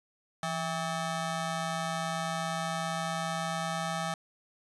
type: ring-modulated tone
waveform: 20% pulse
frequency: 484.6 Hz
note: B4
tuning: 33 cents flat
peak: -23 dBFS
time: 0.43-4.14 s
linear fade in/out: 2 ms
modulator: 316 Hz
effects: resampled to 24000 Hz